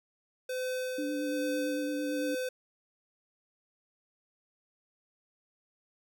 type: tone with tremolo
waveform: square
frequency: 510 Hz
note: C5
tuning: 44 cents flat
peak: -32 dBFS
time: 0.49-2.49 s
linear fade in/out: 5 ms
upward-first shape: sine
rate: 1.2 Hz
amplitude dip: 40%
type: tone with vibrato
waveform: sine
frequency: 293.7 Hz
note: D4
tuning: in tune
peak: -32 dBFS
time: 0.98-2.35 s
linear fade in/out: 5 ms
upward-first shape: sine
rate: 8.9 Hz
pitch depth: 30 cents each way
effects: none